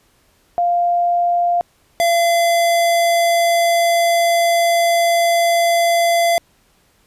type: tone pair in turn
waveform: sine / square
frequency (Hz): 698.5 / 682.2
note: F5 / F5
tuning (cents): 0 / -41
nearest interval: unison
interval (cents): 41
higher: first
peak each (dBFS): -13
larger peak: neither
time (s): 0.58-1.61 / 2-6.38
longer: second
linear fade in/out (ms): 0
effects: pink hiss -57 dBFS RMS until 7.06 s + resampled to 32000 Hz